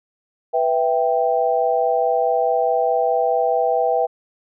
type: chord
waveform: sine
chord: E minor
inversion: second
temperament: equal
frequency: 493.9 / 659.3 / 784 Hz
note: B4 / E5 / G5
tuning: 0 / 0 / 0 cents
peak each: -20 dBFS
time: 0.53-4.07 s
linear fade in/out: 20 ms
effects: none